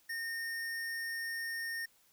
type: tone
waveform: square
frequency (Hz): 1834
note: A#6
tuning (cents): -29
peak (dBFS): -37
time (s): 0.09-1.86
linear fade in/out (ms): 10
effects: white hiss -68 dBFS RMS until 2.12 s

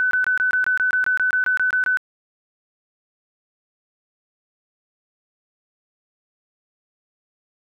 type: tone bursts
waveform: sine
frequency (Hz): 1506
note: F#6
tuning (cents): +30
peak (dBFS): -16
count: 15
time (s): 0-1.972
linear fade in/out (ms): 0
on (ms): 110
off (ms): 23
effects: none

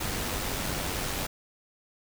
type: noise with amplitude modulation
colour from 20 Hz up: pink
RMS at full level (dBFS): -30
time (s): 0-1.27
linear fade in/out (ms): 10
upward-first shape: sine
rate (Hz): 95.2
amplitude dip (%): 35
effects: none

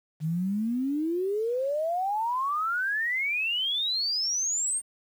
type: exponential sweep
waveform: sine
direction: up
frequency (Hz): 150.8 to 8870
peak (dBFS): -25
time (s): 0.2-4.82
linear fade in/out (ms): 50
effects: 9-bit

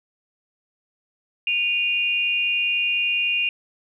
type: tone pair together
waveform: sine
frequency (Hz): 2464 / 2794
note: D#7 / F7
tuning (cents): -17 / 0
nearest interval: major second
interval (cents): 217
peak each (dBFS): -22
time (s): 1.47-3.49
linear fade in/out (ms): 2
effects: none

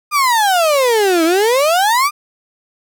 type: exponential two-way sweep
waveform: 35% pulse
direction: down then up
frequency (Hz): 1231 to 316.4 to 1231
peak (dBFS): -9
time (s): 0.11-2.11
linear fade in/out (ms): 50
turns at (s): 1.24
effects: none

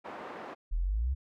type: band-pass noise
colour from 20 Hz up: pink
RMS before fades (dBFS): -43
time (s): 0.04-0.55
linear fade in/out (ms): 20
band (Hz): 410 to 1300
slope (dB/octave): 12
type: exponential sweep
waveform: sine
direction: up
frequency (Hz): 37.52 to 70.4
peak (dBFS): -27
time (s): 0.71-1.15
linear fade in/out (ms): 20
effects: none

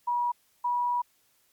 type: tone pair in turn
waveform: sine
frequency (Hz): 965 / 971.2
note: B5 / B5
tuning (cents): -40 / -29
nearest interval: unison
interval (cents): 11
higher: second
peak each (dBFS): -24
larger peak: neither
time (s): 0.07-0.32 / 0.64-1.02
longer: second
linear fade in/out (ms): 10
effects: white hiss -67 dBFS RMS until 1.52 s + MP3 96 kbps

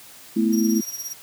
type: chord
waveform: sine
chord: A suspended second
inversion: none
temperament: equal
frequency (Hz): 220 / 246.9 / 329.6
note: A3 / B3 / E4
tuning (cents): 0 / 0 / 0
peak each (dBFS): -19 / -24 / -22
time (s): 0.36-0.81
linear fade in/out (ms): 10
type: tone with tremolo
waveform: sawtooth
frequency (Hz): 5680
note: F8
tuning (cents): +28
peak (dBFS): -24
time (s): 0.52-1.14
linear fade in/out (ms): 20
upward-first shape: triangle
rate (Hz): 17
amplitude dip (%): 80
effects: white hiss -45 dBFS RMS until 1.22 s + high-pass 60 Hz 12 dB/octave

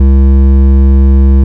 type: tone with hard clipping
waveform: triangle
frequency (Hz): 67.3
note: C2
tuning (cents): +49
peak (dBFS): -4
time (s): 0-1.44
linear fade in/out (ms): 5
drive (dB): 14
effects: none

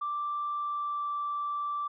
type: tone with pitch glide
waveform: sine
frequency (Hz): 1174.7 to 1167.9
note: D6 to D6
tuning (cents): 0 to -10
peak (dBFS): -29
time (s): 0.01-1.88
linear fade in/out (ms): 10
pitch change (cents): -10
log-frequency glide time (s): 0.53-1.09
effects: tanh soft clip ceiling -25 dBFS

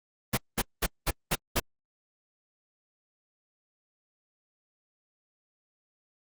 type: noise bursts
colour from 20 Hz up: pink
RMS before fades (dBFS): -25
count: 6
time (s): 0.33-1.6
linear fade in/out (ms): 10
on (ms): 45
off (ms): 200
effects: Opus 32 kbps

